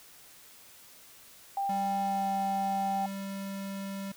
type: tone with pitch glide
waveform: sine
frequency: 792 to 782.9 Hz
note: G5 to G5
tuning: +18 to -2 cents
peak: -28 dBFS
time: 1.57-3.06 s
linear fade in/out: 2 ms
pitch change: -20 cents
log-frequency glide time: 2-2.26 s
type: tone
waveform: square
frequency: 196 Hz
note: G3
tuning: in tune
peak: -36 dBFS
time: 1.69-4.12 s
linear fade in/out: 5 ms
effects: white hiss -54 dBFS RMS until 4.16 s